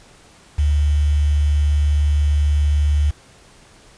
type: tone with quantisation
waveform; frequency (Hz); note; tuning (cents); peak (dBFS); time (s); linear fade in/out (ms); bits
sine; 73.42; D2; 0; -13; 0.58-3.11; 10; 6
effects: pink hiss -48 dBFS RMS until 3.97 s + resampled to 22050 Hz